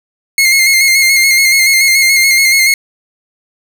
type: tone with vibrato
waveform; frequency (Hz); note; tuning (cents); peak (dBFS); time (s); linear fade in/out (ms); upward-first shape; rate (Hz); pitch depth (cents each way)
sawtooth; 2139; C7; +38; -3; 0.38-2.74; 2; square; 7; 31
effects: none